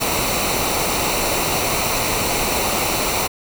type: noise with comb filter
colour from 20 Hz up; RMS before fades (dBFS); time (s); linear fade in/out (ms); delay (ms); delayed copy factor
pink; -20; 0-3.28; 20; 0.6; -0.6
effects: none